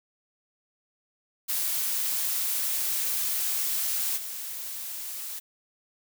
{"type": "noise with level steps", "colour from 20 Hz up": "blue", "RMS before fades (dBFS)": [-28, -36], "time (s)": [1.48, 5.4], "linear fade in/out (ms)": 20, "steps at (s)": 4.16, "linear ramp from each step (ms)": 20, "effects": []}